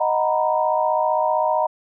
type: chord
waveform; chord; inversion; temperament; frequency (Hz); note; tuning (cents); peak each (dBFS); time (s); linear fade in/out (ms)
sine; B major seventh; first; equal; 622.3 / 740 / 932.3 / 987.8; D#5 / F#5 / A#5 / B5; 0 / 0 / 0 / 0; -21 / -24 / -21 / -26; 0-1.67; 10
effects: none